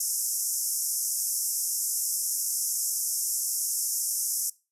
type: band-pass noise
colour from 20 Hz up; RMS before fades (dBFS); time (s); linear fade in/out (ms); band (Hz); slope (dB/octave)
white; -29; 0-4.5; 5; 5300 to 13000; 96
effects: noise-tail reverb RT60 0.3 s tail -22 dB re dry